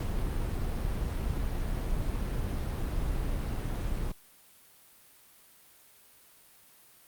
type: noise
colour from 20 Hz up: brown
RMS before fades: -31 dBFS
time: 0-4.12 s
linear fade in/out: 5 ms
effects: white hiss -58 dBFS RMS until 7.07 s + Opus 48 kbps